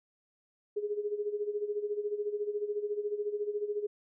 sine tone with tremolo, 415.3 Hz, G#4, in tune, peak -28 dBFS, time 0.76-3.87 s, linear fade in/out 10 ms, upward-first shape sine, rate 14 Hz, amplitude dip 75%, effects none

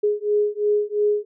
sine beating tone pair, 415.3 / 418.2 Hz, G#4 / G#4, 0 / +12 cents, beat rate 2.9 Hz, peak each -21 dBFS, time 0.03-1.25 s, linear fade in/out 10 ms, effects none

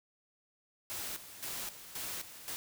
white noise with tremolo, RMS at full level -40 dBFS, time 0.9-2.56 s, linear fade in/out 0 ms, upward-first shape square, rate 1.9 Hz, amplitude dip 70%, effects none

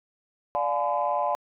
sine chord, D diminished seventh, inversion none, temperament just, 587.3 / 704.8 / 845.8 / 1014.9 Hz, D5 / F5 / Ab5 / Cb6, 0 / +16 / +31 / +47 cents, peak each -28 dBFS, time 0.55-1.35 s, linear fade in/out 0 ms, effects tanh soft clip ceiling -14 dBFS

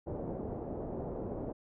white low-pass noise, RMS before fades -39 dBFS, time 0.06-1.53 s, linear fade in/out 20 ms, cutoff 600 Hz, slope 24 dB/octave, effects none

